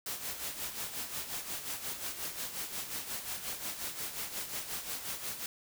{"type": "noise with tremolo", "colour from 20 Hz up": "white", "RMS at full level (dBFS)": -37, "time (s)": [0.06, 5.46], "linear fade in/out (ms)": 2, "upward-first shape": "sine", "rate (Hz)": 5.6, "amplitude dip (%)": 60, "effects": []}